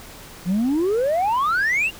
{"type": "exponential sweep", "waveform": "sine", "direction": "up", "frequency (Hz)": [168.7, 2873], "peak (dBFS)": -15, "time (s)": [0.45, 1.91], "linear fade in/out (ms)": 50, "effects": ["tanh soft clip ceiling -16 dBFS", "pink hiss -41 dBFS RMS until 1.99 s"]}